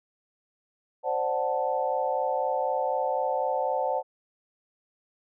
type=chord; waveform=sine; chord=D dominant seventh; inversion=third; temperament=equal; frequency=523.3 / 587.3 / 740 / 880 Hz; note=C5 / D5 / F#5 / A5; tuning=0 / 0 / 0 / 0 cents; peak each=-29 / -31 / -30 / -30 dBFS; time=1.03-4.03 s; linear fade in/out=50 ms; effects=none